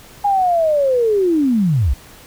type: linear sweep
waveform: sine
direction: down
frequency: 825 to 51.6 Hz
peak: -12 dBFS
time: 0.24-1.94 s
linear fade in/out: 10 ms
effects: pink hiss -42 dBFS RMS until 2.26 s